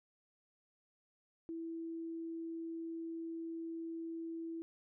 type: tone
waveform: sine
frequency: 329.6 Hz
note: E4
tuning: in tune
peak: -40 dBFS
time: 1.49-4.62 s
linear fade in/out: 0 ms
effects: none